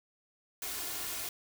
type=noise with comb filter; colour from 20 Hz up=white; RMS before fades=-38 dBFS; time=0.62-1.29 s; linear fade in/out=2 ms; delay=2.8 ms; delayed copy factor=+0.55; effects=none